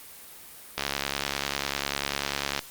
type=click train; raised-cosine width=0.2 ms; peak=-9 dBFS; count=128; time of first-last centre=0.78-2.592 s; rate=70.1 Hz; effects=white hiss -46 dBFS RMS until 2.7 s + Opus 32 kbps